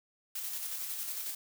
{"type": "noise with tremolo", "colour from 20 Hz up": "blue", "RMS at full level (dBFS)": -37, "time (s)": [0.35, 1.35], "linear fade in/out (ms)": 5, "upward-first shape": "square", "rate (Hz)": 11, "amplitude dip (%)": 30, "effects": []}